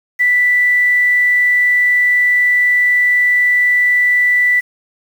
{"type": "tone with quantisation", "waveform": "sine", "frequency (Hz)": 1974, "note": "B6", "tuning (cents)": -1, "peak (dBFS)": -9, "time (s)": [0.19, 4.61], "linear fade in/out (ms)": 20, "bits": 6, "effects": []}